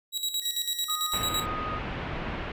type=tone with tremolo; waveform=sawtooth; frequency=3868 Hz; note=B7; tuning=37 cents flat; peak=-23 dBFS; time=0.12-1.46 s; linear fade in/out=50 ms; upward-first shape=square; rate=9 Hz; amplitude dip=65%
type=tone with pitch glide; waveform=5% pulse; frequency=1901 to 1889 Hz; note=A#6 to A#6; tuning=+33 to +22 cents; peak=-32 dBFS; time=0.42-1.22 s; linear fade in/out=0 ms; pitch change=-11 cents; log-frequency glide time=0.85-1.03 s
type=tone; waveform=sine; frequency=1244.5 Hz; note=D#6; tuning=in tune; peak=-32 dBFS; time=0.88-1.79 s; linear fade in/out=10 ms
type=low-pass noise; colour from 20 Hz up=pink; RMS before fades=-34 dBFS; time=1.13-2.52 s; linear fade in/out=5 ms; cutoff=2900 Hz; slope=24 dB/octave
effects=none